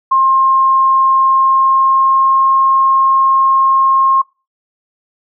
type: tone with pitch glide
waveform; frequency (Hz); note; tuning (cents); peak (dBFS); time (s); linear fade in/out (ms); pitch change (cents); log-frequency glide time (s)
sine; 1064 to 1070.8; C6 to C6; +29 to +40; -7; 0.11-4.22; 10; +11; 1.24-2.52
effects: noise-tail reverb RT60 0.3 s tail -24 dB re dry